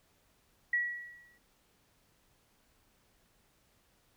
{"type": "tone with exponential decay", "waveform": "sine", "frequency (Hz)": 1929, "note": "B6", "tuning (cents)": -41, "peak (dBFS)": -25, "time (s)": [0.73, 1.38], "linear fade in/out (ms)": 5, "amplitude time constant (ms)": 140, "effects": ["pink hiss -70 dBFS RMS until 4.16 s"]}